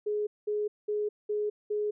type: tone bursts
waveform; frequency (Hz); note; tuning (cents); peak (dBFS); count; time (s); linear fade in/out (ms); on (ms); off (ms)
sine; 419.1; G#4; +16; -27; 5; 0.06-1.91; 10; 210; 200
effects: none